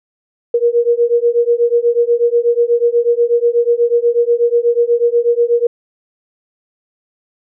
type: beating tone pair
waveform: sine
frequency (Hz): 470 / 478.2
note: A#4 / A#4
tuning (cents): +14 / +44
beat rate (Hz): 8.2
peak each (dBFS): -13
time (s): 0.54-5.67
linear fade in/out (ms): 5
effects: none